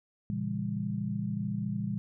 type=chord; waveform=sine; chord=A# diminished seventh; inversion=none; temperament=just; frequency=116.54 / 139.85 / 167.82 / 201.4 Hz; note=A#2 / C#3 / E3 / G3; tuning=0 / +16 / +31 / +47 cents; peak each=-36 / -39 / -37 / -33 dBFS; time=0.3-1.98 s; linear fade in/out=0 ms; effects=none